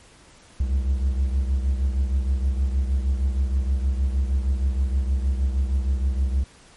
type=beating tone pair; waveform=triangle; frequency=65.4 / 71.8 Hz; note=C2 / D2; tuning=0 / -39 cents; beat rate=6.4 Hz; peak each=-18 / -25 dBFS; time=0.6-6.44 s; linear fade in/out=5 ms; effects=pink hiss -51 dBFS RMS until 6.76 s + MP3 48 kbps